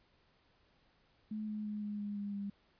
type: tone with pitch steps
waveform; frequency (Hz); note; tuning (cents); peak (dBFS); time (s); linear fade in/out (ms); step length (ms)
sine; 214.5 / 212.2 / 209.8 / 207.6 / 205.3 / 203 / 200.8; A3 / G#3 / G#3 / G#3 / G#3 / G#3 / G3; -44 / +38 / +18 / 0 / -20 / -39 / +42; -37; 1.31-2.5; 5; 170
effects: pink hiss -71 dBFS RMS until 2.79 s + resampled to 11025 Hz